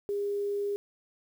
sine tone with quantisation, 405.7 Hz, G#4, 41 cents flat, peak -28 dBFS, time 0.09-0.76 s, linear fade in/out 0 ms, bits 9, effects none

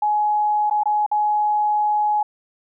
sine tone with dropouts, 841 Hz, G#5, 22 cents sharp, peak -16 dBFS, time 0.02-2.23 s, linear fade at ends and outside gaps 5 ms, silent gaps 0.699-0.709 / 0.835-0.856 / 1.064-1.114 s, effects none

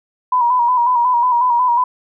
sine tone with vibrato, 976 Hz, B5, 21 cents flat, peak -11 dBFS, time 0.32-1.84 s, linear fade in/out 5 ms, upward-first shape square, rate 5.5 Hz, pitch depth 48 cents each way, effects none

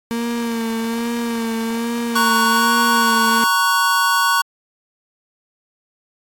35% pulse tone with vibrato, 230.8 Hz, A#3, 17 cents flat, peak -18 dBFS, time 0.11-3.44 s, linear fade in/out 0 ms, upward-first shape sine, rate 1.2 Hz, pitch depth 36 cents each way
square chord, F# major, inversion first, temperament equal with one note detuned, 932.3 / 1113.9 / 1480 Hz, A#5 / C#6 / F#6, 0 / +8 / 0 cents, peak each -21 / -18 / -19 dBFS, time 2.15-4.42 s, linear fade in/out 10 ms
effects AAC 64 kbps

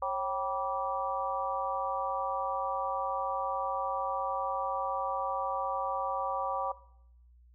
harmonic tone with a mistuned harmonic, 193.8 Hz, G3, 20 cents flat, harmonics 3 / 4 / 5 / 6, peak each -35 / -35 / -35 / -35 dBFS, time 0.02-6.72 s, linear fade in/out 5 ms, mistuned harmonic 3, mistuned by -110 cents, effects noise-tail reverb RT60 0.7 s tail -18 dB re dry + added 60 Hz sine -56 dBFS peak until 7.54 s

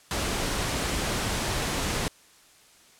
pink noise, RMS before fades -28 dBFS, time 0.11-2.08 s, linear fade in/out 0 ms, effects white hiss -56 dBFS RMS until 2.99 s + low-pass 10000 Hz 12 dB/octave

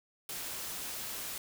white noise, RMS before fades -40 dBFS, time 0.29-1.38 s, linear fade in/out 2 ms, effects none

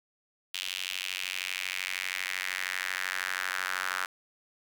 sawtooth tone with high-pass filter sweep, 92.8 Hz, F#2, 6 cents sharp, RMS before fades -34 dBFS, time 0.54-4.06 s, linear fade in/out 5 ms, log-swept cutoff 3000 to 1400 Hz, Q 3, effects none

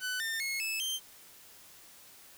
sawtooth tone with pitch steps, 1500 / 1804.5 / 2171 / 2612 / 3142 Hz, F#6 / A6 / C#7 / E7 / G7, +23 / +43 / -37 / -17 / +3 cents, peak -29 dBFS, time 0-1 s, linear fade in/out 50 ms, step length 200 ms, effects white hiss -55 dBFS RMS until 2.37 s

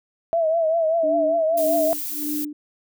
sine tone with vibrato, 652 Hz, E5, 19 cents flat, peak -17 dBFS, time 0.33-1.93 s, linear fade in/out 0 ms, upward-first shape triangle, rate 5.1 Hz, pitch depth 83 cents each way
sine tone with tremolo, 297.1 Hz, D4, 20 cents sharp, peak -24 dBFS, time 1.03-2.53 s, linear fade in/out 5 ms, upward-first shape sine, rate 1.7 Hz, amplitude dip 100%
violet noise, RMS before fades -29 dBFS, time 1.57-2.45 s, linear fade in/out 5 ms
effects none

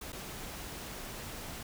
pink noise with dropouts, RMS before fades -43 dBFS, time 0.01-1.63 s, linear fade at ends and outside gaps 5 ms, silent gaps 0.122-0.128 s, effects none

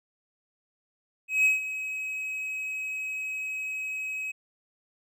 triangle tone with ADSR envelope, 2548 Hz, D#7, 41 cents sharp, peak -16 dBFS, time 1.28-4.32 s, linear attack 170 ms, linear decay 150 ms, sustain -13 dB, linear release 13 ms, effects none

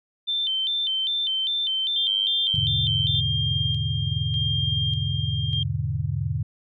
sine tone with vibrato, 3322 Hz, G#7, in tune, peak -22 dBFS, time 0.27-3.21 s, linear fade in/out 20 ms, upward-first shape square, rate 2.5 Hz, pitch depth 120 cents each way
sine tone with tremolo, 3200 Hz, G7, 35 cents sharp, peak -24 dBFS, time 1.96-5.63 s, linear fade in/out 2 ms, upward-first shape square, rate 0.84 Hz, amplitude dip 45%
sine chord, E dominant seventh, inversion none, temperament equal, 82.41 / 103.83 / 123.47 / 146.83 Hz, E2 / G#2 / B2 / D3, 0 / 0 / 0 / 0 cents, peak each -31 / -28 / -29 / -28 dBFS, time 2.54-6.43 s, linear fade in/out 5 ms
effects none

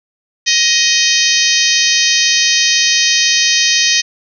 harmonic tone, 626 Hz, D#5, 10 cents sharp, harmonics 3 / 4 / 5 / 6 / 7 / 8 / 9 / 10, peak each -18 / -18 / -18 / -18 / -18 / -18 / -18 / -18 dBFS, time 0.46-4.02 s, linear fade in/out 20 ms, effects none

